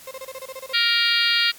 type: tone bursts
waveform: 35% pulse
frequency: 527 Hz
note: C5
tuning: 12 cents sharp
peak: -30 dBFS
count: 10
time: 0.07-0.733 s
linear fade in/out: 5 ms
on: 42 ms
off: 27 ms
type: harmonic tone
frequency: 467.8 Hz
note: A#4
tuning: 6 cents sharp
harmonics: 3 / 4 / 5 / 6 / 7 / 8 / 9 / 10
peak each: -25 / -25 / -25 / -25 / -25 / -25 / -25 / -25 dBFS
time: 0.73-1.52 s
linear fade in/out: 20 ms
effects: white hiss -45 dBFS RMS until 1.58 s + MP3 96 kbps